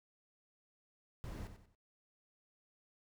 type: noise with echo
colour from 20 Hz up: brown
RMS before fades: -45 dBFS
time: 1.24-1.47 s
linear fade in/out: 0 ms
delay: 93 ms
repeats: 3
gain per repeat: -9 dB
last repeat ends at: 1.749 s
effects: noise-tail reverb RT60 0.1 s tail -21 dB re dry